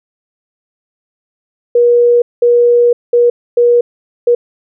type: tone bursts at uneven times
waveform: sine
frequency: 479.5 Hz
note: A#4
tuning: 49 cents sharp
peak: -5 dBFS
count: 5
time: 1.75-2.22 / 2.42-2.93 / 3.13-3.3 / 3.57-3.81 / 4.27-4.35 s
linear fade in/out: 5 ms
effects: none